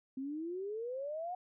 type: exponential sweep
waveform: sine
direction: up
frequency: 258.7 to 740 Hz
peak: -37 dBFS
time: 0.17-1.35 s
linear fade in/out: 5 ms
effects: none